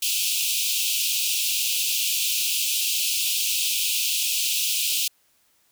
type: high-pass noise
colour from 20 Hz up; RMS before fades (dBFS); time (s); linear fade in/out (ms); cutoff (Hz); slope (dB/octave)
pink; -24; 0.02-5.08; 5; 2500; 96
effects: white hiss -64 dBFS RMS until 5.71 s